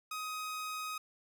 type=tone; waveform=sawtooth; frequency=1257 Hz; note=D#6; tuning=17 cents sharp; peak=-34 dBFS; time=0.11-0.98 s; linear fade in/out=5 ms; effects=none